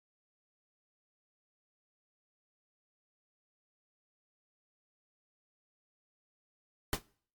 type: noise with exponential decay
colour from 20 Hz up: pink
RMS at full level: -27 dBFS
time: 6.93-7.02 s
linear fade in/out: 1 ms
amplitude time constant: 19 ms
effects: noise-tail reverb RT60 0.5 s tail -23 dB re dry + MP3 96 kbps